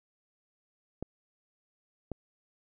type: clicks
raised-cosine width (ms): 2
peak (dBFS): -22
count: 2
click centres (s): 1.026 / 2.117
effects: none